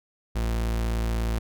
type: tone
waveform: 40% pulse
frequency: 56.6 Hz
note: A1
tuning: 50 cents sharp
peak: -23 dBFS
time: 0.35-1.39 s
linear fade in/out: 10 ms
effects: none